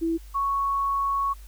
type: tone pair in turn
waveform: sine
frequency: 330 / 1109.3 Hz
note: E4 / C#6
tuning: +2 / +1 cents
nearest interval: octave + major sixth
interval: 2099 cents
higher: second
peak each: -22 dBFS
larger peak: neither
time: 0.01-0.18 / 0.34-1.34 s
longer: second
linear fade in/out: 20 ms
effects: added 50 Hz sine -41 dBFS peak until 1.47 s + white hiss -55 dBFS RMS until 1.47 s